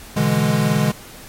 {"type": "chord", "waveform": "square", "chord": "E dominant seventh", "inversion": "second", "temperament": "equal", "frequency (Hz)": [123.47, 146.83, 164.81, 207.7], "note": ["B2", "D3", "E3", "G#3"], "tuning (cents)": [0, 0, 0, 0], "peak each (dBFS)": [-24, -20, -23, -20], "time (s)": [0.16, 0.92], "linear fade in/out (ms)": 10, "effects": ["pink hiss -39 dBFS RMS until 1.28 s", "MP3 64 kbps"]}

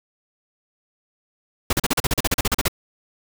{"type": "noise bursts", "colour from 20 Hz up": "pink", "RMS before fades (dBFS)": -19, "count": 15, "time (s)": [1.7, 2.682], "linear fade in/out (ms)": 5, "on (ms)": 30, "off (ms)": 38, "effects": []}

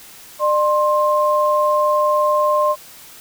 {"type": "tone pair together", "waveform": "sine", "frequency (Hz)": [600, 1056.4], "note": ["D5", "C6"], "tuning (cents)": [37, 16], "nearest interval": "minor seventh", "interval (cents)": 979, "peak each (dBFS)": -16, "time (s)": [0.39, 2.76], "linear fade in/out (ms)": 50, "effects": ["white hiss -41 dBFS RMS until 3.2 s"]}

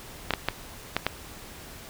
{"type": "clicks", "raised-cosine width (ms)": 0.3, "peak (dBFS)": -7, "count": 5, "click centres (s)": [0.307, 0.337, 0.486, 0.966, 1.066], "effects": ["pink hiss -44 dBFS RMS until 1.89 s"]}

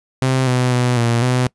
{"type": "tone with pitch steps", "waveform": "sawtooth", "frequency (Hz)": [130.7, 125.8, 123.9, 117.7, 126], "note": ["C3", "B2", "B2", "A#2", "B2"], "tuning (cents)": [-1, 32, 6, 17, 35], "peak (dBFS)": -10, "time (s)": [0.22, 1.47], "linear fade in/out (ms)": 0, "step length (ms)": 250, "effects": ["noise-tail reverb RT60 0.1 s tail -23 dB re dry", "resampled to 24000 Hz"]}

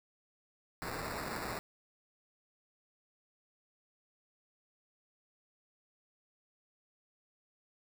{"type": "noise with sample-and-hold", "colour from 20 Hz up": "violet", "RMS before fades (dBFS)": -40, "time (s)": [0.82, 1.59], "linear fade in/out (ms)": 0, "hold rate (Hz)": 3150, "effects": []}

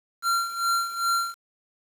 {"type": "tone with tremolo", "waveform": "square", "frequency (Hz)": 1374, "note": "F6", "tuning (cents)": -29, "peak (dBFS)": -21, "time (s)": [0.22, 1.35], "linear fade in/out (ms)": 50, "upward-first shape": "sine", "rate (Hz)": 2.5, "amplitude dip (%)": 75, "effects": ["resampled to 32000 Hz", "8-bit"]}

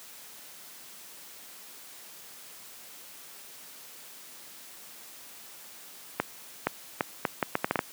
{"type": "accelerating click train", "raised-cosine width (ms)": 0.5, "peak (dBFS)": -9, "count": 10, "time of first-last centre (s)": [6.2, 7.791], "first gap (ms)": 470, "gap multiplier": 0.72, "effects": ["white hiss -48 dBFS RMS until 7.92 s", "high-pass 150 Hz 12 dB/octave"]}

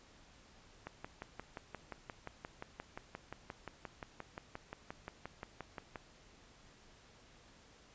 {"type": "click train", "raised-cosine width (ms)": 0.5, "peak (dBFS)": -28, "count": 30, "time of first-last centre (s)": [0.87, 5.958], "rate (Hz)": 5.7, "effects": ["pink hiss -62 dBFS RMS until 7.94 s", "resampled to 16000 Hz"]}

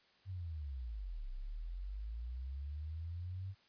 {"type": "linear two-way sweep", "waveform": "sine", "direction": "down then up", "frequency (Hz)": [97.7, 30.87, 97.7], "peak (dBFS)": -40, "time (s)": [0.25, 3.55], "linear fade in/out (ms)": 50, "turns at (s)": 1.3, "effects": ["white hiss -69 dBFS RMS until 3.68 s", "resampled to 11025 Hz"]}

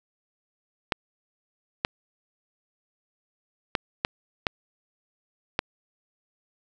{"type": "clicks", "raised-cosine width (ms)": 0.3, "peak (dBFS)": -6, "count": 6, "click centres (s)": [0.922, 1.849, 3.752, 4.049, 4.468, 5.591], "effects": []}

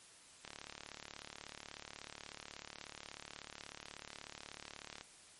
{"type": "click train", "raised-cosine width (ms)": 0.2, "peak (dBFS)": -29, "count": 167, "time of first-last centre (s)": [0.45, 5.01], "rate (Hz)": 36.4, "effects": ["white hiss -60 dBFS RMS until 5.39 s", "MP3 48 kbps"]}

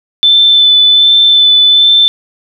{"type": "tone with vibrato", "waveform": "sine", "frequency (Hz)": 3520, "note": "A7", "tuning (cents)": 0, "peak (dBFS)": -3, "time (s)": [0.23, 2.08], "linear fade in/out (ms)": 0, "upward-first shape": "sine", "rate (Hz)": 1.3, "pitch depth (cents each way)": 13, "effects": []}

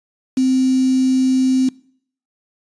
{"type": "tone with quantisation", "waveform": "sine", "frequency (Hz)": 260, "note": "C4", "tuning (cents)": -11, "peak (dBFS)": -12, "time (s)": [0.37, 1.69], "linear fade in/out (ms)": 5, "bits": 5, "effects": ["noise-tail reverb RT60 0.6 s tail -23 dB re dry", "resampled to 22050 Hz"]}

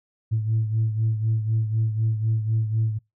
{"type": "beating tone pair", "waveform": "sine", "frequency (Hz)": [110, 114], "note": ["A2", "A#2"], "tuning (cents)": [0, -38], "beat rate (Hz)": 4, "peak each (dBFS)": [-20, -27], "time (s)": [0.31, 2.99], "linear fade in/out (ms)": 20, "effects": ["noise-tail reverb RT60 0.2 s tail -25 dB re dry", "tanh soft clip ceiling -15 dBFS"]}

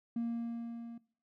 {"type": "tone with level ramp", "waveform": "triangle", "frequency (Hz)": 233.1, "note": "A#3", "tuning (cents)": 0, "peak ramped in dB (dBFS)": [-28, -42], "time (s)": [0.16, 0.98], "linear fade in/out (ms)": 5, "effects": ["noise-tail reverb RT60 0.4 s tail -20 dB re dry", "tanh soft clip ceiling -28 dBFS"]}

